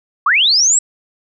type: linear sweep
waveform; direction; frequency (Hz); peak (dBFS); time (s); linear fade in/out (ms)
sine; up; 1030 to 7902; -9; 0.26-0.79; 5
effects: none